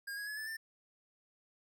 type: tone with pitch steps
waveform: square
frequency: 1621 / 1660.8 / 1701.6 / 1743.4 / 1786.2 Hz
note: G#6 / G#6 / G#6 / A6 / A6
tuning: -42 / 0 / +42 / -16 / +26 cents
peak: -40 dBFS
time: 0.07-0.57 s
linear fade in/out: 10 ms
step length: 100 ms
effects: none